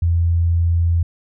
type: tone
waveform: sine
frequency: 84.7 Hz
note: E2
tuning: 48 cents sharp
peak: -13 dBFS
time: 0.02-1.03 s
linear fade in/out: 5 ms
effects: none